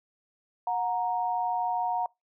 sine tone pair together, 728 / 933.2 Hz, F#5 / A#5, -28 / +2 cents, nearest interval major third, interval 430 cents, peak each -28 / -29 dBFS, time 0.67-2.06 s, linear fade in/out 2 ms, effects noise-tail reverb RT60 0.2 s tail -25 dB re dry

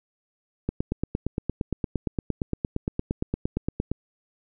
click train, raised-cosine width 3 ms, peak -12 dBFS, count 29, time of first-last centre 0.69-3.916 s, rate 8.68 Hz, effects none

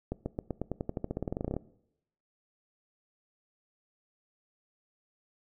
accelerating click train, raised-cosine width 2 ms, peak -19 dBFS, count 22, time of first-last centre 0.12-1.566 s, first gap 140 ms, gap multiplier 0.92, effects noise-tail reverb RT60 0.8 s tail -20 dB re dry

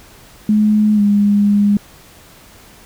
sine tone with pitch glide, 212.2 to 204.3 Hz, G#3 to G#3, +38 to -28 cents, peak -9 dBFS, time 0.49-1.77 s, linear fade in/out 2 ms, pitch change -66 cents, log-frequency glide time 0.95-1.01 s, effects pink hiss -43 dBFS RMS until 2.85 s

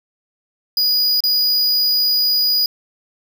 square tone with dropouts, 4918 Hz, D#8, 21 cents flat, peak -14 dBFS, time 0.77-2.66 s, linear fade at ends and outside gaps 2 ms, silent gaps 1.205-1.237 s, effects none

